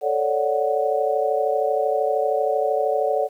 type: chord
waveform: sine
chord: D major seventh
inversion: second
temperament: equal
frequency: 440 / 554.4 / 587.3 / 740 Hz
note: A4 / C#5 / D5 / F#5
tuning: 0 / 0 / 0 / 0 cents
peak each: -24 dBFS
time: 0.01-3.29 s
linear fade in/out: 50 ms
effects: 9-bit